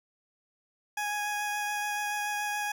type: tone with vibrato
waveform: 20% pulse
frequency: 830.6 Hz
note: G#5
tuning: in tune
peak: -25 dBFS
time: 0.97-2.72 s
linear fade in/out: 5 ms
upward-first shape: sine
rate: 7 Hz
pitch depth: 10 cents each way
effects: none